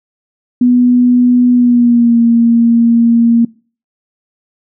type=tone with pitch glide; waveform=sine; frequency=246.2 to 232.9 Hz; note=B3 to A#3; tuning=-5 to -1 cents; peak=-5 dBFS; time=0.61-3.45 s; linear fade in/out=5 ms; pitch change=-96 cents; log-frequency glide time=1.52-2.19 s; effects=noise-tail reverb RT60 0.4 s tail -24 dB re dry